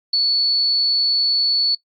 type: tone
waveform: sine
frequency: 4435 Hz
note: C#8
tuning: in tune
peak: -14 dBFS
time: 0.13-1.75 s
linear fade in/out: 5 ms
effects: noise-tail reverb RT60 0.1 s tail -20 dB re dry + Opus 48 kbps